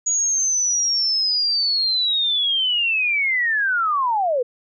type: linear sweep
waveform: sine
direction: down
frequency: 6800 to 466.2 Hz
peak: -17 dBFS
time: 0.06-4.43 s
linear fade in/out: 10 ms
effects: none